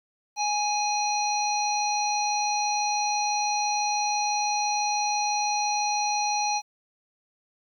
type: harmonic tone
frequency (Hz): 831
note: G#5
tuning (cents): +1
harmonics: 1 / 3 / 5 / 7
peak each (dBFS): -25 / -33 / -32 / -31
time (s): 0.36-6.62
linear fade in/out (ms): 50
effects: 10-bit